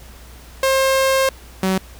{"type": "tone pair in turn", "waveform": "sawtooth", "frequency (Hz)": [533, 188.97], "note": ["C5", "F#3"], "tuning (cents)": [32, 37], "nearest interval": "octave + tritone", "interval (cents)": 1795, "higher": "first", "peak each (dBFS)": [-10, -12], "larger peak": "first", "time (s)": [[0.63, 1.29], [1.63, 1.78]], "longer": "first", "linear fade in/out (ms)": 2, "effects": ["added 60 Hz sine -40 dBFS peak until 1.99 s", "pink hiss -44 dBFS RMS until 1.99 s"]}